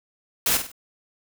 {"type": "noise with echo", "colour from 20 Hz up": "white", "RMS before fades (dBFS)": -21, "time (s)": [0.46, 0.57], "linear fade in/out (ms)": 2, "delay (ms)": 49, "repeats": 3, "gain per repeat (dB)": -8, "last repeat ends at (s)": 0.717, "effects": []}